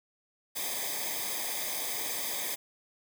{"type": "noise with comb filter", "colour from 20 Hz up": "white", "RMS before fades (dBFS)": -34, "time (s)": [0.55, 2.56], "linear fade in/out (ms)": 20, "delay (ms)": 0.71, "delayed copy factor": -0.85, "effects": []}